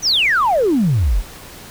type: exponential sweep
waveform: sine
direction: down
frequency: 6310 to 36.01 Hz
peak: -11 dBFS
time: 0.02-1.23 s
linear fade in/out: 50 ms
effects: tanh soft clip ceiling -8 dBFS + pink hiss -37 dBFS RMS until 1.7 s